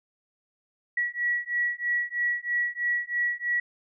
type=beating tone pair; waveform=sine; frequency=1928 / 1931.1 Hz; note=B6 / B6; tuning=-42 / -39 cents; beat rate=3.1 Hz; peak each=-28 dBFS; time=0.97-3.6 s; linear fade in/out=5 ms; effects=none

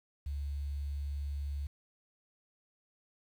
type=tone with quantisation; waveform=sine; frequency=71.2 Hz; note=C#2; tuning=47 cents sharp; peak=-34 dBFS; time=0.26-1.67 s; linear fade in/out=5 ms; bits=10; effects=none

